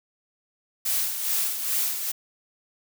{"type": "noise with tremolo", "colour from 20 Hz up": "blue", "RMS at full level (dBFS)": -24, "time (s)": [0.85, 2.12], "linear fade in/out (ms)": 10, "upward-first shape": "sine", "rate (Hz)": 2.4, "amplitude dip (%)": 55, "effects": []}